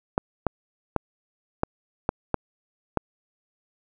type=clicks; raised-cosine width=1 ms; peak=-7 dBFS; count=7; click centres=0.179 / 0.467 / 0.963 / 1.634 / 2.091 / 2.343 / 2.973 s; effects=none